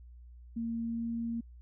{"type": "tone with pitch glide", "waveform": "sine", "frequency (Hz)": [230, 231.5], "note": ["A#3", "A#3"], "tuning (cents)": [-23, -12], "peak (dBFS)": -32, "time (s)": [0.56, 1.41], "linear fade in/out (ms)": 10, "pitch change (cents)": 11, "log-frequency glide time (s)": [0.82, 1.07], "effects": ["added 60 Hz sine -49 dBFS peak until 1.61 s"]}